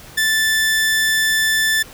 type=tone; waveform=sawtooth; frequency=1760 Hz; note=A6; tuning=in tune; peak=-11 dBFS; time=0.17-1.83 s; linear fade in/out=10 ms; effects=pink hiss -40 dBFS RMS until 1.93 s